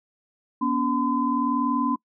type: tone cluster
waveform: sine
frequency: 242.6 / 283.3 / 1018 Hz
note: B3 / C#4 / C6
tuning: -31 / +38 / -48 cents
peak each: -25 dBFS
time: 0.61-1.96 s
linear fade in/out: 10 ms
effects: noise-tail reverb RT60 0.1 s tail -25 dB re dry